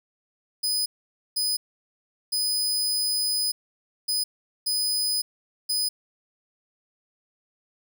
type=tone bursts at uneven times; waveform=sawtooth; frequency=5000 Hz; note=D#8; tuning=8 cents sharp; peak=-20 dBFS; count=6; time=0.63-0.86 / 1.36-1.57 / 2.32-3.52 / 4.08-4.24 / 4.66-5.22 / 5.69-5.89 s; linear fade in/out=10 ms; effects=none